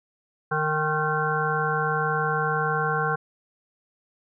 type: harmonic tone with a mistuned harmonic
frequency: 153.6 Hz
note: D#3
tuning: 22 cents flat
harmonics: 1 / 3 / 5 / 7 / 9 / 10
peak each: -29 / -29 / -29 / -29 / -29 / -29 dBFS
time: 0.51-3.16 s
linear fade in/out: 10 ms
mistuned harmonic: 5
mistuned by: +27 cents
effects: none